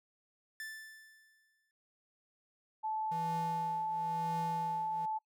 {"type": "tone with exponential decay", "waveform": "45% pulse", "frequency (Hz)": 1760, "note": "A6", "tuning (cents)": 0, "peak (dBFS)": -40, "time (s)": [0.6, 1.71], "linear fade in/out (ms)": 1, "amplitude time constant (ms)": 240}
{"type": "tone", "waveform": "sine", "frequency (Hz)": 871, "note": "A5", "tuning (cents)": -18, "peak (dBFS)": -33, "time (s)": [2.83, 5.19], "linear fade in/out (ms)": 20}
{"type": "tone with tremolo", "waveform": "square", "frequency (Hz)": 164.81, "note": "E3", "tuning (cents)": 0, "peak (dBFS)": -39, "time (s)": [3.11, 5.06], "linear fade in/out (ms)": 10, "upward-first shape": "triangle", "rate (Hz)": 0.98, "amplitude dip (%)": 90}
{"effects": ["noise-tail reverb RT60 0.1 s tail -25 dB re dry"]}